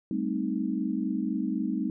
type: chord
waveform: sine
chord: A half-diminished seventh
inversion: third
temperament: equal with one note detuned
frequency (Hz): 196 / 220 / 260.1 / 311.1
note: G3 / A3 / C4 / Eb4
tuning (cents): 0 / 0 / -10 / 0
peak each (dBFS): -32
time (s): 0.11-1.9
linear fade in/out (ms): 2
effects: none